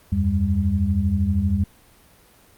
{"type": "tone cluster", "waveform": "sine", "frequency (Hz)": [80.7, 93.4, 199.5], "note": ["E2", "F#2", "G3"], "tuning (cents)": [-36, 17, 31], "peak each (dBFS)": -22, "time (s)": [0.12, 1.64], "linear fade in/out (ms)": 5, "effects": ["pink hiss -53 dBFS RMS until 2.57 s", "Opus 32 kbps"]}